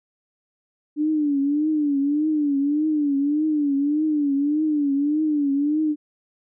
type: tone with vibrato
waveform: sine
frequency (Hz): 293.7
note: D4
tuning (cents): 0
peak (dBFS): -18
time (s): 0.96-5.96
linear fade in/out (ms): 50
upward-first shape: triangle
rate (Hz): 1.7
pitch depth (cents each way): 120
effects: none